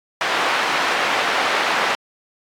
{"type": "band-pass noise", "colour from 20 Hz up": "pink", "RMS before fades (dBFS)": -20, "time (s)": [0.21, 1.95], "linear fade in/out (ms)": 0, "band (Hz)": [720, 2700], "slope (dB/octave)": 12, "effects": ["AAC 64 kbps"]}